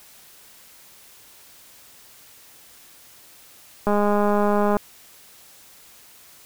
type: click train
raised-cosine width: 1 ms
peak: -8 dBFS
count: 186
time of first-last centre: 3.87-4.768 s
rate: 206 Hz
effects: white hiss -49 dBFS RMS until 6.45 s